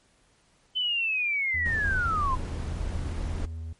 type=linear sweep; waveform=sine; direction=down; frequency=3059 to 997 Hz; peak=-24 dBFS; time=0.75-2.36 s; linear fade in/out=20 ms
type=tone with pitch glide; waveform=triangle; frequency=82 to 81.15 Hz; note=E2 to E2; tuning=-9 to -27 cents; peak=-31 dBFS; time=1.54-3.73 s; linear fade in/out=5 ms; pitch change=-18 cents; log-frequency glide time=1.89-3.3 s
type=noise; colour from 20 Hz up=brown; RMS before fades=-32 dBFS; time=1.65-3.46 s; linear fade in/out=10 ms
effects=pink hiss -64 dBFS RMS until 3.79 s + MP3 48 kbps